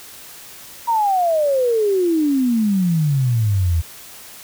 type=exponential sweep; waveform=sine; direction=down; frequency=956 to 78.8 Hz; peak=-14 dBFS; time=0.87-3.82 s; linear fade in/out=20 ms; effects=white hiss -39 dBFS RMS until 4.43 s